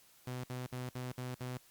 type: tone bursts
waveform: sawtooth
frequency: 126 Hz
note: B2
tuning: 35 cents sharp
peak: -35 dBFS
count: 6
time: 0.27-1.575 s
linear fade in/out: 5 ms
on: 170 ms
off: 57 ms
effects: white hiss -64 dBFS RMS until 1.7 s + Opus 48 kbps